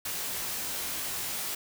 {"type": "noise with comb filter", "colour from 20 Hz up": "white", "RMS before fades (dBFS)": -34, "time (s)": [0.05, 1.55], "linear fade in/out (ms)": 5, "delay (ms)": 19, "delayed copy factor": 0.75, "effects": []}